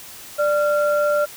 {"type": "tone pair together", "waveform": "sine", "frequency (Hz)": [590, 1380], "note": ["D5", "F6"], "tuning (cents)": [8, -21], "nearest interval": "octave + minor third", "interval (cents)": 1471, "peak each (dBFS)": [-16, -22], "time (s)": [0.38, 1.26], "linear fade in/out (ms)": 20, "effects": ["tanh soft clip ceiling -8 dBFS", "white hiss -39 dBFS RMS until 1.36 s"]}